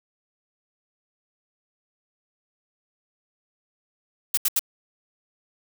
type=noise bursts; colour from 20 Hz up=blue; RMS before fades=-21 dBFS; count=3; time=4.34-4.594 s; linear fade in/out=5 ms; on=34 ms; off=76 ms; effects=none